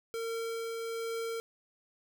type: tone with tremolo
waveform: square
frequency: 456.9 Hz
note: A#4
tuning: 35 cents flat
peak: -34 dBFS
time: 0.14-1.4 s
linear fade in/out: 0 ms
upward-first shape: triangle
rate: 1.2 Hz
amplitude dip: 25%
effects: none